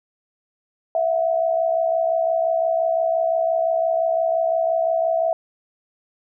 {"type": "tone pair together", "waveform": "sine", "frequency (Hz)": [657.2, 723], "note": ["E5", "F#5"], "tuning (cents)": [-5, -40], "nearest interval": "major second", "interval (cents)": 165, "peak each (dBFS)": [-18, -24], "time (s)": [0.95, 5.33], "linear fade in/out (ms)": 2, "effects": []}